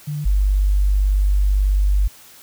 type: tone pair in turn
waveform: sine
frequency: 148.2 / 49.11 Hz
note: D3 / G1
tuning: +16 / +4 cents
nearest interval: octave + perfect fifth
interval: 1912 cents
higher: first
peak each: -22 / -13 dBFS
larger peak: second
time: 0.07-0.25 / 0.25-2.08 s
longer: second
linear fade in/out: 10 ms
effects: white hiss -45 dBFS RMS until 2.42 s